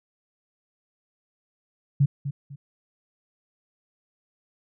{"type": "tone with echo", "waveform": "sine", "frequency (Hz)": 140.8, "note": "C#3", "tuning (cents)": 27, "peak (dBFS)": -15, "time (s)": [2, 2.06], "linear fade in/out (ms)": 10, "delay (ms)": 250, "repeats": 2, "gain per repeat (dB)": -11, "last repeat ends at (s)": 2.56, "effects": []}